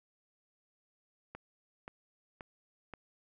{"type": "click train", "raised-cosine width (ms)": 0.5, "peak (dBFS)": -29, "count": 4, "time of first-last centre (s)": [1.35, 2.937], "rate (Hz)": 1.89, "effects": []}